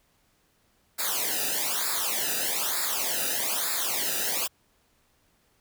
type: noise with flanger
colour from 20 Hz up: white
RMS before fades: -28 dBFS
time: 0.98-4.48 s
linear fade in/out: 20 ms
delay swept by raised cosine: 0.33 to 0.93 ms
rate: 1.1 Hz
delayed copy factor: -0.95
effects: pink hiss -67 dBFS RMS until 5.6 s